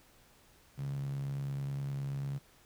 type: tone with high-pass filter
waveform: sawtooth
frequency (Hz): 69.4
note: C#2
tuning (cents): +3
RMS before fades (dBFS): -37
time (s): 0.77-2.39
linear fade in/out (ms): 20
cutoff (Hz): 140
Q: 9
effects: pink hiss -63 dBFS RMS until 2.65 s